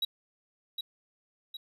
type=tone with echo; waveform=triangle; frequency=3865 Hz; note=B7; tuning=38 cents flat; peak=-25 dBFS; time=0.02-0.05 s; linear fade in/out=5 ms; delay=760 ms; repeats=2; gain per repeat=-6 dB; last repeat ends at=1.57 s; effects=none